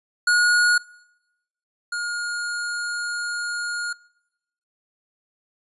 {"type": "tone pair in turn", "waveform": "square", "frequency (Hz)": [1445, 1427.6], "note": ["F#6", "F6"], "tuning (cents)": [-41, 38], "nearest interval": "unison", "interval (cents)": 21, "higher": "first", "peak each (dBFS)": [-16, -25], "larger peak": "first", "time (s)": [[0.27, 0.78], [1.92, 3.93]], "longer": "second", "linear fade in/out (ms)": 5, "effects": ["noise-tail reverb RT60 0.9 s tail -24 dB re dry", "resampled to 24000 Hz"]}